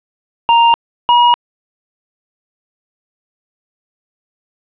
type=tone pair in turn; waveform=square; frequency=932.3 / 960.7 Hz; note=A#5 / B5; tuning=0 / -48 cents; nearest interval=minor second; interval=52 cents; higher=second; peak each=-7 dBFS; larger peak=neither; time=0.49-0.74 / 1.09-1.34 s; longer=neither; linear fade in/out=0 ms; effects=resampled to 8000 Hz + 7-bit